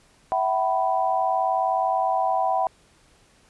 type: chord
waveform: sine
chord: E suspended second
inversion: none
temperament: equal with one note detuned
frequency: 659.3 / 758.6 / 987.8 Hz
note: E5 / F#5 / B5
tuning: 0 / +43 / 0 cents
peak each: -26 / -22 / -26 dBFS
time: 0.32-2.67 s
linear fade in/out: 0 ms
effects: pink hiss -58 dBFS RMS until 3.49 s + resampled to 24000 Hz